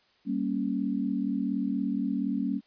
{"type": "chord", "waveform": "sine", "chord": "G diminished", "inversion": "none", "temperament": "equal", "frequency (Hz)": [196, 233.1, 277.2], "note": ["G3", "Bb3", "Db4"], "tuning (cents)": [0, 0, 0], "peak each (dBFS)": [-31, -31, -30], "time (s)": [0.25, 2.61], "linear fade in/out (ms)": 50, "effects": ["white hiss -65 dBFS RMS until 2.66 s", "resampled to 11025 Hz"]}